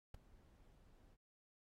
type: noise with ADSR envelope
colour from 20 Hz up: brown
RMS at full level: -45 dBFS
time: 0.14-1.17 s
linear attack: 5 ms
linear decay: 7 ms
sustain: -21 dB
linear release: 40 ms
effects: AAC 48 kbps